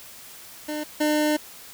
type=tone pair in turn; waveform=25% pulse; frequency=302 / 302 Hz; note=D4 / D4; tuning=+48 / +48 cents; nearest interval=unison; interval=0 cents; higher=neither; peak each=-24 / -16 dBFS; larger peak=second; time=0.68-0.84 / 1-1.37 s; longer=second; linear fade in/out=10 ms; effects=white hiss -44 dBFS RMS until 1.73 s